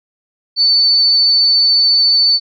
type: tone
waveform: sine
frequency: 4507 Hz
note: C#8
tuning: 28 cents sharp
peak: -8 dBFS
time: 0.56-2.4 s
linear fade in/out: 50 ms
effects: none